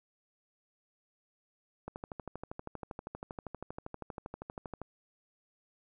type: click train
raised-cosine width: 1 ms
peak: -26 dBFS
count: 38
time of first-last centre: 1.88-4.817 s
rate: 12.6 Hz
effects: none